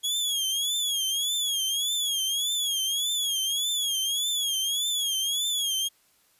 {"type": "tone with vibrato", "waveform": "sawtooth", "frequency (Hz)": 3322, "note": "G#7", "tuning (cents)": 0, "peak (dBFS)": -22, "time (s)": [0.03, 5.89], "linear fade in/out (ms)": 20, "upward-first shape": "triangle", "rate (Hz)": 1.7, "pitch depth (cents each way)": 130, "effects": ["white hiss -64 dBFS RMS until 6.39 s", "resampled to 32000 Hz"]}